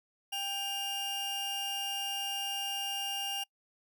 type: tone pair together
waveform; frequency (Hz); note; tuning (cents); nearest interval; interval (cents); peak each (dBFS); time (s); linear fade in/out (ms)
40% pulse; 793 / 2820; G5 / F7; +20 / +16; octave + minor seventh; 2196; -39 / -33; 0.32-3.44; 10
effects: noise-tail reverb RT60 0.1 s tail -26 dB re dry